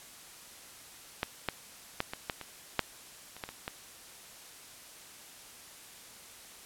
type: clicks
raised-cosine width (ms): 0.3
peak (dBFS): -13 / -13 / -13 / -20 / -15 / -25 / -9 / -30 / -20 / -25 / -19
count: 11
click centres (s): 1.231 / 1.487 / 2.004 / 2.135 / 2.298 / 2.413 / 2.793 / 3.366 / 3.438 / 3.49 / 3.679
effects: white hiss -51 dBFS RMS until 6.65 s + low-pass 12000 Hz 12 dB/octave